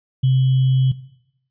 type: tone with sample-and-hold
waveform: sine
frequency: 130.81 Hz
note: C3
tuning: in tune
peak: -12 dBFS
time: 0.23-0.92 s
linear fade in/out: 10 ms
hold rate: 3150 Hz
effects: noise-tail reverb RT60 0.8 s tail -18 dB re dry + resampled to 11025 Hz